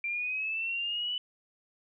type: linear sweep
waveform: sine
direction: up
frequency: 2360 to 2988 Hz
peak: -30 dBFS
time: 0.04-1.18 s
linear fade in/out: 2 ms
effects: none